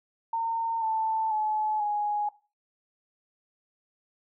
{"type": "tone with pitch steps", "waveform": "sine", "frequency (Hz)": [912, 884.5, 857.8, 832], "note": ["A#5", "A5", "A5", "G#5"], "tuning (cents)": [-38, 9, -44, 3], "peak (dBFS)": -25, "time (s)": [0.33, 2.29], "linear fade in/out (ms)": 5, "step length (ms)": 490, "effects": ["noise-tail reverb RT60 0.3 s tail -17 dB re dry"]}